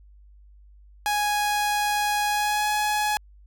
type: tone with pitch glide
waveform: sawtooth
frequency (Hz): 830.6 to 841.2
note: G#5 to G#5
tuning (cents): 0 to +22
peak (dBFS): -18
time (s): 1.06-3.17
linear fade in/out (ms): 0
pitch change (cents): +22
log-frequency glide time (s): 2.27-2.68
effects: added 50 Hz sine -48 dBFS peak until 3.46 s

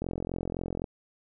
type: click train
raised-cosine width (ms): 2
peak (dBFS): -19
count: 37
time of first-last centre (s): 0.02-0.842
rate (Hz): 43.8
effects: none

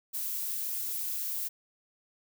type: noise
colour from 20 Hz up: violet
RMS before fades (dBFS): -34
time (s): 0.13-1.49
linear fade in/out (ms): 20
effects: none

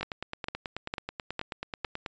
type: two click trains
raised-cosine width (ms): 0.3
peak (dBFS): -18 / -15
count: 20 / 5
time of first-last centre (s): 0.01-2.062 / 0.03-1.848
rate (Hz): 9.26 / 2.2
effects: resampled to 16000 Hz

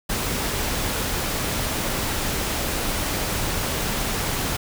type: noise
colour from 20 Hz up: pink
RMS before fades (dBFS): -25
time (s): 0.09-4.57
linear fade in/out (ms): 10
effects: none

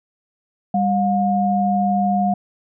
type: tone pair together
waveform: sine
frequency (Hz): 198.05 / 715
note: G3 / F5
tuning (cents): +18 / +41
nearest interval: octave + minor seventh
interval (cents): 2223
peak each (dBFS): -18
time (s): 0.74-2.34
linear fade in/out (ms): 5
effects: none

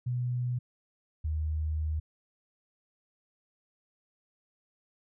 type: tone pair in turn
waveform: sine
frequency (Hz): 123.47 / 77.59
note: B2 / D#2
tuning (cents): 0 / -4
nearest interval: minor sixth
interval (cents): 804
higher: first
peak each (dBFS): -28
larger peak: neither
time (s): 0.06-0.59 / 1.24-2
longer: second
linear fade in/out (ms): 10
effects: none

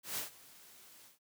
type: noise with ADSR envelope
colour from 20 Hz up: white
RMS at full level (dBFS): -37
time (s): 0.03-1.19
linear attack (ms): 140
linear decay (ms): 130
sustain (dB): -21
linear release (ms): 140
effects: high-pass 80 Hz 12 dB/octave

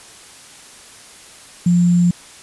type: tone with sample-and-hold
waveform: sine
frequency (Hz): 175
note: F3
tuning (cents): +4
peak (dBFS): -10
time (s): 1.66-2.11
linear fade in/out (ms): 5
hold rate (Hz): 7350
effects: white hiss -41 dBFS RMS until 2.42 s + resampled to 24000 Hz

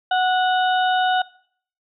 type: harmonic tone with a mistuned harmonic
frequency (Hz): 740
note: F#5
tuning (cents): 0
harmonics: 1 / 2 / 4 / 5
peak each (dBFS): -17 / -23 / -29 / -31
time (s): 0.11-1.22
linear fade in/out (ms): 5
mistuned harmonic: 2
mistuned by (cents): -16
effects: noise-tail reverb RT60 0.6 s tail -22 dB re dry

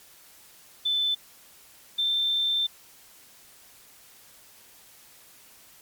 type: tone pair in turn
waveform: sine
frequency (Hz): 3520 / 3565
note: A7 / A7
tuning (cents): 0 / +22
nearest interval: unison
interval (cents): 22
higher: second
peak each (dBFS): -22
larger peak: neither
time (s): 0.85-1.15 / 1.98-2.67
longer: second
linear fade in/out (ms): 10
effects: white hiss -53 dBFS RMS until 5.81 s + MP3 96 kbps

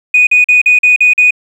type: tone bursts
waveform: sine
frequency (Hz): 2479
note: D#7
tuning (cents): -7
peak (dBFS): -3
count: 7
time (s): 0.14-1.308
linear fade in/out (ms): 5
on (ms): 130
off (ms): 43
effects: tanh soft clip ceiling 0 dBFS + 7-bit

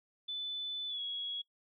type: tone with pitch glide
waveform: sine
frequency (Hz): 3500 to 3334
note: A7 to G#7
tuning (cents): -10 to +6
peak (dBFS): -36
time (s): 0.28-1.42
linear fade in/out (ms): 10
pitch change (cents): -84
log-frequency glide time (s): 0.88-1.01
effects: noise-tail reverb RT60 0.1 s tail -22 dB re dry

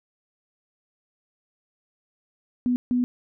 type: tone bursts at uneven times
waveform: sine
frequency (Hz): 246.9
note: B3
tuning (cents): 0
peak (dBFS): -19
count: 2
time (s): 2.66-2.76 / 2.91-3.04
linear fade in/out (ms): 0
effects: none

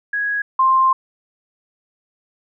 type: tone pair in turn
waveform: sine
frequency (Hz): 1661.2 / 1051.9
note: G#6 / C6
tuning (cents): 0 / +9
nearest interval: minor sixth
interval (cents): 791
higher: first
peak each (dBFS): -18 / -11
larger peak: second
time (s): 0.13-0.42 / 0.59-0.93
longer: second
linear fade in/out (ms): 5
effects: none

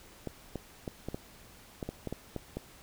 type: clicks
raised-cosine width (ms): 2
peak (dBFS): -22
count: 11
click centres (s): 0.273 / 0.557 / 0.878 / 1.086 / 1.145 / 1.828 / 1.89 / 2.073 / 2.126 / 2.363 / 2.57
effects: pink hiss -55 dBFS RMS until 2.82 s

